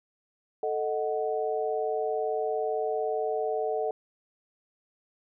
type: chord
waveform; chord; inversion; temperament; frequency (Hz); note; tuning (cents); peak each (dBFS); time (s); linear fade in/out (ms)
sine; D# diminished; second; equal; 440 / 622.3 / 740; A4 / D#5 / F#5; 0 / 0 / 0; -29 / -32 / -32; 0.63-3.91; 2
effects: none